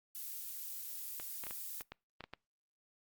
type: noise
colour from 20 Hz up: violet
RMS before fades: -44 dBFS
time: 0.15-1.82 s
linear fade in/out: 0 ms
type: clicks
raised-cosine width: 0.3 ms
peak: -29 dBFS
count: 9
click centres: 1.199 / 1.438 / 1.468 / 1.509 / 1.809 / 1.92 / 2.207 / 2.24 / 2.336 s
effects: noise-tail reverb RT60 0.3 s tail -26 dB re dry + Opus 48 kbps

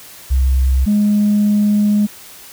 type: tone pair in turn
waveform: sine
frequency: 65.41 / 207.7 Hz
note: C2 / G#3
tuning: 0 / 0 cents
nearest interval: octave + minor sixth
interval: 2000 cents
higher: second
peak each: -9 dBFS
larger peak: neither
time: 0.3-0.86 / 0.86-2.07 s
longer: second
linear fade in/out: 20 ms
effects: tanh soft clip ceiling -7 dBFS + white hiss -38 dBFS RMS until 2.52 s

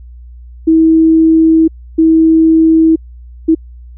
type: tone bursts at uneven times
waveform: sine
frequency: 322.5 Hz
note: E4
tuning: 38 cents flat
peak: -4 dBFS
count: 3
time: 0.67-1.68 / 1.98-2.96 / 3.48-3.55 s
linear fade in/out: 10 ms
effects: added 60 Hz sine -30 dBFS peak until 3.97 s

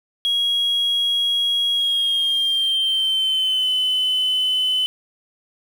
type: tone with pitch glide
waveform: sine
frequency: 3300 to 3026 Hz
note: G#7 to F#7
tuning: -12 to +38 cents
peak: -15 dBFS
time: 0.25-4.86 s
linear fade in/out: 0 ms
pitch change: -150 cents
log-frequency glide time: 1.76-3.68 s
effects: tanh soft clip ceiling -15 dBFS + 7-bit

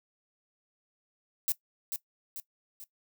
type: noise with echo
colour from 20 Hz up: violet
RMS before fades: -28 dBFS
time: 1.48-1.52 s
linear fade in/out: 0 ms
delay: 440 ms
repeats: 3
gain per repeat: -6 dB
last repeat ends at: 2.84 s
effects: noise-tail reverb RT60 0.1 s tail -18 dB re dry

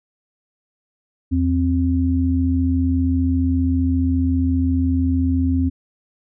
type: tone pair together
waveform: sine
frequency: 82.7 / 263 Hz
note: E2 / C4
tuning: +6 / +9 cents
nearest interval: octave + minor sixth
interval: 2003 cents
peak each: -18 dBFS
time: 1.31-5.7 s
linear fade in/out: 20 ms
effects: none

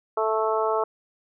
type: harmonic tone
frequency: 219.4 Hz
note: A3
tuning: 5 cents flat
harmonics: 2 / 3 / 4 / 5 / 6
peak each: -25 / -27 / -28 / -29 / -30 dBFS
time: 0.17-0.84 s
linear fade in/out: 5 ms
effects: none

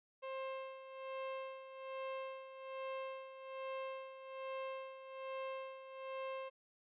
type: tone with tremolo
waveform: 30% pulse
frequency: 530 Hz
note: C5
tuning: 22 cents sharp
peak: -38 dBFS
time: 0.22-6.5 s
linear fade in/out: 20 ms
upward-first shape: sine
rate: 1.2 Hz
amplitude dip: 70%
effects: resampled to 8000 Hz

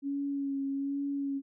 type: tone with vibrato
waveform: sine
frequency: 277.9 Hz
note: C#4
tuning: 4 cents sharp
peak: -30 dBFS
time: 0.02-1.42 s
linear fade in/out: 50 ms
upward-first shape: sine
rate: 1.2 Hz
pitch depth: 23 cents each way
effects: none

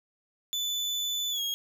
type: tone with pitch glide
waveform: 35% pulse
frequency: 3494 to 3279 Hz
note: A7 to G#7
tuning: -13 to -23 cents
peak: -27 dBFS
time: 0.53-1.54 s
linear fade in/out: 0 ms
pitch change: -110 cents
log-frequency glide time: 1.31-1.41 s
effects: none

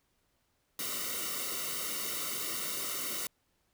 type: noise with comb filter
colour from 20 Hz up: white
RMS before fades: -36 dBFS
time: 0.79-3.27 s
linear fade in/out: 2 ms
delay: 1.2 ms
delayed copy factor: -0.9
effects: pink hiss -75 dBFS RMS until 3.73 s

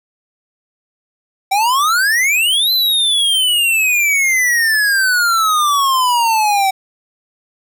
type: exponential two-way sweep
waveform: square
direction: up then down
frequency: 760 to 4100 to 760 Hz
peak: -12 dBFS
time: 1.51-6.71 s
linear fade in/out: 10 ms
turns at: 2.72 s
effects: none

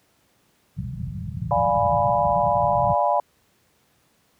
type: low-pass noise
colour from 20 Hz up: white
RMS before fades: -28 dBFS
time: 0.76-2.95 s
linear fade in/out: 20 ms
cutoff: 190 Hz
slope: 96 dB/octave
type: chord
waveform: sine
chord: D diminished seventh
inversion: none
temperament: equal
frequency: 587.3 / 698.5 / 830.6 / 987.8 Hz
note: D5 / F5 / Ab5 / Cb6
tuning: 0 / 0 / 0 / 0 cents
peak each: -23 dBFS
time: 1.51-3.2 s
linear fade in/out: 2 ms
effects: pink hiss -63 dBFS RMS until 4.39 s + high-pass 80 Hz 12 dB/octave

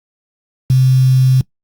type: tone with quantisation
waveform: sine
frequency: 130 Hz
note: C3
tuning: 11 cents flat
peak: -7 dBFS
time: 0.7-1.41 s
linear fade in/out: 2 ms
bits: 5
effects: noise-tail reverb RT60 0.1 s tail -20 dB re dry + Opus 48 kbps

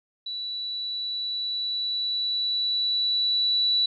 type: tone with level ramp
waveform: sine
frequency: 3945 Hz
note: B7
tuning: 3 cents flat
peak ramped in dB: -30 to -19 dBFS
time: 0.26-3.86 s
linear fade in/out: 5 ms
effects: none

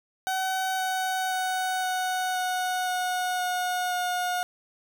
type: tone with pitch steps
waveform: 30% pulse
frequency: 756 / 750.8 / 745.6 / 740.4 / 735.3 / 730.2 / 725.2 / 720.2 Hz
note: F#5 / F#5 / F#5 / F#5 / F#5 / F#5 / F#5 / F#5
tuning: +37 / +25 / +13 / +1 / -11 / -23 / -35 / -47 cents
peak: -23 dBFS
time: 0.27-4.43 s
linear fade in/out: 0 ms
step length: 520 ms
effects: none

